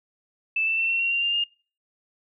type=tone with pitch steps; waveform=sine; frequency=2637 / 2663 / 2689 / 2716 / 2743 / 2770 / 2797 / 2825 Hz; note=E7 / E7 / E7 / F7 / F7 / F7 / F7 / F7; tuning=0 / +17 / +34 / -49 / -32 / -15 / +2 / +19 cents; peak=-21 dBFS; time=0.56-1.44 s; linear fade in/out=5 ms; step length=110 ms; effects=noise-tail reverb RT60 0.4 s tail -25 dB re dry